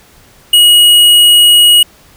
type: tone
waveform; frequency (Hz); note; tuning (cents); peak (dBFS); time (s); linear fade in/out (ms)
square; 2900; F#7; -35; -3; 0.53-1.83; 5
effects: pink hiss -43 dBFS RMS until 2.16 s